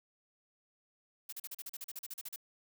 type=noise bursts; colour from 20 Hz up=blue; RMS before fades=-43 dBFS; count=15; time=1.29-2.361 s; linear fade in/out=5 ms; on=35 ms; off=39 ms; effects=none